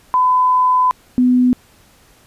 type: tone pair in turn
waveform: sine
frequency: 1008 / 249.9 Hz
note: B5 / B3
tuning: +35 / +21 cents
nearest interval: 2 octaves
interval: 2414 cents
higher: first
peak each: -10 / -9 dBFS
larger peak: second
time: 0.14-0.91 / 1.18-1.53 s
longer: first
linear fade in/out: 0 ms
effects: pink hiss -50 dBFS RMS until 2.26 s + resampled to 32000 Hz